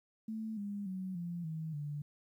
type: tone with pitch steps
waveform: sine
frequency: 220 / 202.9 / 187.15 / 172.61 / 159.2 / 146.83 Hz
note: A3 / G#3 / F#3 / F3 / D#3 / D3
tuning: 0 / -40 / +20 / -20 / +40 / 0 cents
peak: -37 dBFS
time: 0.28-2.02 s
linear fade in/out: 5 ms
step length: 290 ms
effects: 12-bit